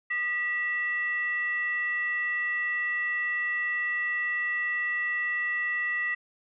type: tone with frequency modulation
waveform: sine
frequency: 1947 Hz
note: B6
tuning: 25 cents flat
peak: -26 dBFS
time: 0.1-6.15 s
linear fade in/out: 10 ms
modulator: 723 Hz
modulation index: 0.38
effects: none